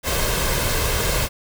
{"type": "noise with comb filter", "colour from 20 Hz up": "pink", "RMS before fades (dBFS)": -21, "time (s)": [0.03, 1.29], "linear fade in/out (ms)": 50, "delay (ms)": 1.9, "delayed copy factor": 0.5, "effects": []}